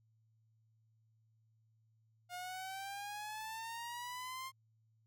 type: exponential sweep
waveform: sawtooth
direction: up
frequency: 710 to 1063 Hz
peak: -39 dBFS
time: 2.29-4.52 s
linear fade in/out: 50 ms
effects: added 111 Hz sine -70 dBFS peak until 5.06 s